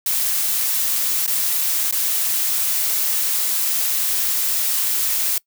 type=noise with dropouts; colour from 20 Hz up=blue; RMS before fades=-20 dBFS; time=0.06-5.38 s; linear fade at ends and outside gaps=2 ms; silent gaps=1.264-1.277 / 1.911-1.924 s; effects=noise-tail reverb RT60 0.1 s tail -23 dB re dry